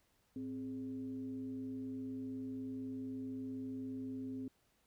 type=tone with frequency modulation; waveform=sine; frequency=261.9 Hz; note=C4; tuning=2 cents sharp; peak=-40 dBFS; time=0.36-4.48 s; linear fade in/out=2 ms; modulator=156 Hz; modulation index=0.44; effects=pink hiss -75 dBFS RMS until 4.86 s